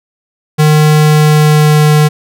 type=tone with pitch glide; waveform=square; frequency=152.6 to 151.11 Hz; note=D#3 to D3; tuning=-33 to +50 cents; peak=-5 dBFS; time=0.58-2.09 s; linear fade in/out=20 ms; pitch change=-17 cents; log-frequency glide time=0.93-1.92 s; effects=none